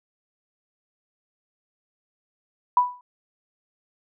sine tone with exponential decay, 987 Hz, B5, 1 cent flat, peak -11 dBFS, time 2.77-3.01 s, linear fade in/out 2 ms, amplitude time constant 51 ms, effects none

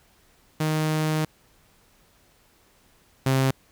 sawtooth tone pair in turn, 155.56 / 133.1 Hz, D#3 / C3, 0 / +30 cents, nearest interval minor third, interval 270 cents, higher first, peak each -18 / -15 dBFS, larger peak second, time 0.6-1.25 / 3.26-3.51 s, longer first, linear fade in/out 5 ms, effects pink hiss -60 dBFS RMS until 3.71 s

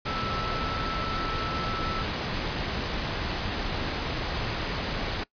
sine tone in noise, 1318.5 Hz, E6, in tune, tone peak -32 dBFS, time 0.06-2.03 s, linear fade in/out 10 ms, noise pink, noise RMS -30 dBFS, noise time 0.05-5.24 s, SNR -5 dB, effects noise-tail reverb RT60 0.1 s tail -22 dB re dry + resampled to 11025 Hz

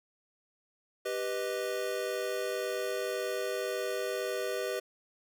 square chord, G augmented, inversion none, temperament equal, 392 / 493.9 / 622.3 Hz, G4 / B4 / D#5, 0 / 0 / 0 cents, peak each -37 / -36 / -38 dBFS, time 1.05-4.8 s, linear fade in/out 10 ms, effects none

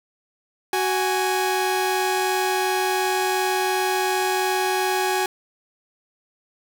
sawtooth tone pair together, 373.1 / 829 Hz, F#4 / G#5, +14 / -3 cents, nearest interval octave + major second, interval 1383 cents, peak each -19 dBFS, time 0.73-5.26 s, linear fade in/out 2 ms, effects none

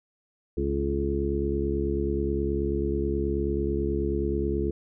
harmonic tone with a mistuned harmonic, 69.3 Hz, C#2, in tune, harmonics 1 / 2 / 3 / 4 / 5 / 6, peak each -29 / -35 / -33 / -35 / -29 / -31 dBFS, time 0.57-4.71 s, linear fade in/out 5 ms, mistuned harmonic 6, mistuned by +40 cents, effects none

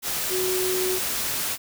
sine tone in noise, 370.3 Hz, F#4, 1 cent sharp, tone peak -24 dBFS, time 0.29-1 s, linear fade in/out 50 ms, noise white, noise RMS -27 dBFS, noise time 0.02-1.58 s, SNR 0 dB, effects none

